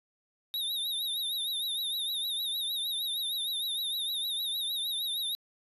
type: tone with vibrato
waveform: square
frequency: 3729 Hz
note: A#7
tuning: in tune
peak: -31 dBFS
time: 0.54-5.35 s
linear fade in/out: 0 ms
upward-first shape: triangle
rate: 6.5 Hz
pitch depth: 110 cents each way
effects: resampled to 32000 Hz